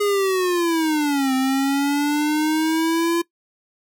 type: linear two-way sweep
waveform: square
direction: down then up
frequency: 415.3 to 260.2 to 341.6 Hz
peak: -18 dBFS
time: 0-3.22 s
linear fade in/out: 10 ms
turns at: 1.34 s
effects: noise-tail reverb RT60 0.1 s tail -20 dB re dry